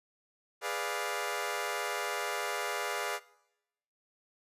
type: chord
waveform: 15% pulse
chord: G# diminished seventh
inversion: none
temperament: equal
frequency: 415.3 / 493.9 / 587.3 / 698.5 Hz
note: G#4 / B4 / D5 / F5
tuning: 0 / 0 / 0 / 0 cents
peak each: -32 dBFS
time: 0.61-3.2 s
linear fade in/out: 50 ms
effects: noise-tail reverb RT60 0.9 s tail -21 dB re dry + resampled to 32000 Hz